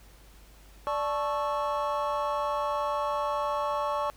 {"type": "tone cluster", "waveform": "triangle", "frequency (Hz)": [587, 871, 1105, 1323], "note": ["D5", "A5", "C#6", "E6"], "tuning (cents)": [-1, -18, -6, 6], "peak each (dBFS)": [-29, -31, -29, -37], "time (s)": [0.87, 4.1], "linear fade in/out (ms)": 0, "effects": ["added 50 Hz sine -52 dBFS peak until 4.16 s", "pink hiss -57 dBFS RMS until 4.16 s"]}